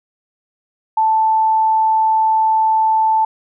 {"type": "tone", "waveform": "sine", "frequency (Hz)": 880, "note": "A5", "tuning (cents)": 0, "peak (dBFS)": -11, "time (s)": [0.97, 3.25], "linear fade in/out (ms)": 5, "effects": []}